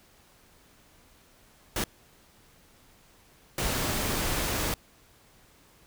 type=noise bursts at uneven times; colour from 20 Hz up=pink; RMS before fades=-29 dBFS; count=2; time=1.76-1.84 / 3.58-4.74 s; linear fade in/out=2 ms; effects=pink hiss -59 dBFS RMS until 5.86 s